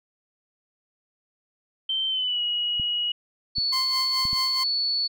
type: tone with pitch glide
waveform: sine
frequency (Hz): 3114 to 2905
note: G7 to F#7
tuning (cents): -12 to -32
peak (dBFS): -23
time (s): 1.89-3.12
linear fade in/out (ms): 5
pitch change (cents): -120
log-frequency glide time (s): 2.08-2.41
type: clicks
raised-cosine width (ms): 5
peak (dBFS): -23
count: 4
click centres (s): 2.798 / 3.583 / 4.253 / 4.331
type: tone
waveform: sine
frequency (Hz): 4435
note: C#8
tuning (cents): 0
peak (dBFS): -22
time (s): 3.55-5.08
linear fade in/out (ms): 20
type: tone with tremolo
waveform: sawtooth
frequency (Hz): 1046.5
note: C6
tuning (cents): 0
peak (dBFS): -23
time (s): 3.72-4.64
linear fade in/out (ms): 10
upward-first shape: sine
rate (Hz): 4.7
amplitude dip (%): 70
effects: none